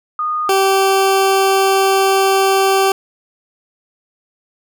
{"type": "tone pair in turn", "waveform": ["sine", "20% pulse"], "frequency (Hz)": [1230, 387.4], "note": ["D#6", "G4"], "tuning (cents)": [-20, -20], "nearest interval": "octave + minor sixth", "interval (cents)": 2000, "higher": "first", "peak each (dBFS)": [-16, -6], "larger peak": "second", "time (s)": [[0.19, 0.49], [0.49, 2.92]], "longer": "second", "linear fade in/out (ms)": 2, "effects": []}